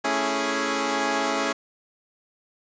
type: chord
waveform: 10% pulse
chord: A major seventh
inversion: none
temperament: equal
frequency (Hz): 220 / 277.2 / 329.6 / 415.3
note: A3 / C#4 / E4 / G#4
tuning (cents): 0 / 0 / 0 / 0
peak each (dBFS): -23 / -18 / -23 / -20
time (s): 0.04-1.53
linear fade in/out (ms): 10
effects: resampled to 16000 Hz + 8-bit